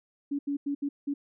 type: tone bursts at uneven times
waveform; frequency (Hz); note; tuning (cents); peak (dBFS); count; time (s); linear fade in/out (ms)
sine; 284; C#4; +42; -27; 5; 0.31-0.39 / 0.47-0.57 / 0.66-0.75 / 0.82-0.89 / 1.07-1.14; 10
effects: none